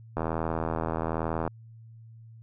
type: click train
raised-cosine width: 1 ms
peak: -15 dBFS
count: 107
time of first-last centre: 0.17-1.477 s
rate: 81.1 Hz
effects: added 113 Hz sine -46 dBFS peak until 2.42 s